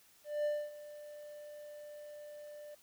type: tone with ADSR envelope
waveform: triangle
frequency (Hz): 593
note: D5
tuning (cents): +17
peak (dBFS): -28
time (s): 0.24-2.75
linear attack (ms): 210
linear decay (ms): 250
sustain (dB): -17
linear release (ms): 8
effects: white hiss -65 dBFS RMS until 2.82 s